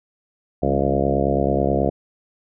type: harmonic tone with a mistuned harmonic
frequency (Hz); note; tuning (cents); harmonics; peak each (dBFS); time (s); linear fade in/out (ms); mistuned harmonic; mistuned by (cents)
69.3; C#2; 0; 1 / 2 / 3 / 4 / 5 / 6 / 7 / 8 / 9 / 10; -26 / -26 / -26 / -26 / -26 / -26 / -26 / -26 / -26 / -26; 0.62-1.9; 10; 3; -41
effects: none